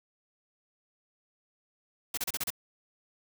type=noise bursts; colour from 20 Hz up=white; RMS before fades=-32 dBFS; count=6; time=2.14-2.504 s; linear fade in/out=5 ms; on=34 ms; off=32 ms; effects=none